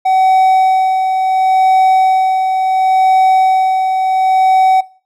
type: tone with tremolo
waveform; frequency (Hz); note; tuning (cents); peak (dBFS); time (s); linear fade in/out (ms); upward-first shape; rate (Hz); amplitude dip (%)
triangle; 756; F#5; +37; -5; 0.05-4.81; 10; sine; 0.71; 45
effects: noise-tail reverb RT60 0.4 s tail -20 dB re dry